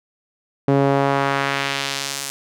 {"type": "tone with band-pass filter sweep", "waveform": "sawtooth", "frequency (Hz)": 138.59, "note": "C#3", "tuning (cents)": 0, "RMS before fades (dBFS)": -20, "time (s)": [0.68, 2.3], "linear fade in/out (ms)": 0, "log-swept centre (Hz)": [380, 8800], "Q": 0.95, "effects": []}